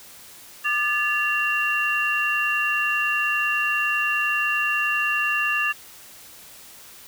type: tone cluster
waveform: sine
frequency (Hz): 1200 / 1727 / 2755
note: D6 / A6 / F7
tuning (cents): +37 / -33 / -24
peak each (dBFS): -27 / -24 / -23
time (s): 0.64-5.73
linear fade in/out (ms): 20
effects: white hiss -45 dBFS RMS until 7.07 s